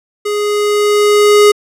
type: tone with level ramp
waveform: square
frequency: 415.3 Hz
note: G#4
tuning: in tune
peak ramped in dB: -15 to -4 dBFS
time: 0.25-1.52 s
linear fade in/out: 10 ms
effects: low-pass 12000 Hz 12 dB/octave